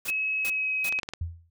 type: noise bursts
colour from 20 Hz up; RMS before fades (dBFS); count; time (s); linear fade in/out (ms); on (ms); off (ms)
white; -35; 3; 0.05-0.895; 5; 55; 340
type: tone with pitch glide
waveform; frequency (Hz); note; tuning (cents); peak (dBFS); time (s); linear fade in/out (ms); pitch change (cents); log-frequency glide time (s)
sine; 2568 to 2541; E7 to D#7; -46 to +36; -25; 0.08-1; 5; -18; 0.37-0.71
type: clicks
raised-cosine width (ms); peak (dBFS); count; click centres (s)
0.2; -17; 5; 0.925 / 0.989 / 1.032 / 1.089 / 1.136
type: tone with exponential decay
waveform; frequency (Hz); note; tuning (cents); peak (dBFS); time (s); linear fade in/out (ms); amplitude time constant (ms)
sine; 84; E2; +33; -25; 1.21-1.5; 5; 62
effects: none